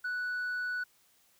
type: tone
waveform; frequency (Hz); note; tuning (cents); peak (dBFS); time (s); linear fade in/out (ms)
sine; 1480; F#6; 0; -29; 0.04-0.84; 10
effects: tanh soft clip ceiling -31 dBFS + white hiss -67 dBFS RMS until 1.39 s